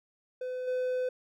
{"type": "tone with level steps", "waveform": "triangle", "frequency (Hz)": 506, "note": "B4", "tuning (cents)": 42, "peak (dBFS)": [-31, -26], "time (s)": [0.41, 1.09], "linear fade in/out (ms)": 5, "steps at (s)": 0.67, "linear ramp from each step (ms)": 10, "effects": []}